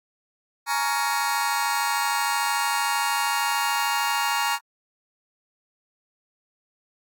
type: chord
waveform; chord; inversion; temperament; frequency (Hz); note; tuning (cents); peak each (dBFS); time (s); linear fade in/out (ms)
sawtooth; Bb minor seventh; third; just; 839.1 / 932.3 / 1118.8 / 1398.5; Ab5 / Bb5 / Db6 / F6; +18 / 0 / +16 / +2; -24 / -22 / -25 / -26; 0.66-4.59; 50
effects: AAC 64 kbps